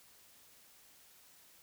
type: silence
effects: white hiss -62 dBFS RMS until 1.62 s